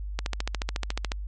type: click train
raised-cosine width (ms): 0.2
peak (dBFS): -11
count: 14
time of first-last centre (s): 0.19-1.119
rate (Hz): 14
effects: added 50 Hz sine -31 dBFS peak until 1.27 s + MP3 48 kbps